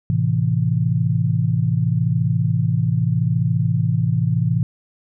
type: chord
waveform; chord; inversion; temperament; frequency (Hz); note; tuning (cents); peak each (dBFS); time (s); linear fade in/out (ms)
sine; A minor; none; equal; 110 / 130.81 / 164.81; A2 / C3 / E3; 0 / 0 / 0; -20; 0.1-4.63; 0
effects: none